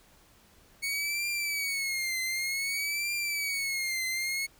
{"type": "tone with vibrato", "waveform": "sawtooth", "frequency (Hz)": 2217, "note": "C#7", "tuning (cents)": 0, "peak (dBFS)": -26, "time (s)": [0.82, 4.47], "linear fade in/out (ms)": 20, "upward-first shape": "triangle", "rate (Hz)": 0.54, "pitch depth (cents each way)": 130, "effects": ["pink hiss -60 dBFS RMS until 4.59 s"]}